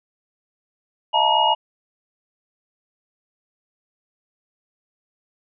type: tone cluster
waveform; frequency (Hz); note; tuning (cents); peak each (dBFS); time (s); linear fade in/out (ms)
sine; 626 / 692 / 877 / 944 / 2877; D#5 / F5 / A5 / A#5 / F#7; +10 / -16 / -6 / +22 / -49; -26 / -26 / -18 / -20 / -21; 1.13-1.55; 20
effects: none